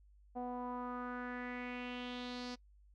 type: tone with low-pass filter sweep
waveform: sawtooth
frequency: 246.9 Hz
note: B3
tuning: in tune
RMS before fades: -43 dBFS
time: 0.35-2.56 s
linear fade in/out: 20 ms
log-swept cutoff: 730 to 5000 Hz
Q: 3.9
effects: noise-tail reverb RT60 0.1 s tail -23 dB re dry + added 50 Hz sine -61 dBFS peak until 2.94 s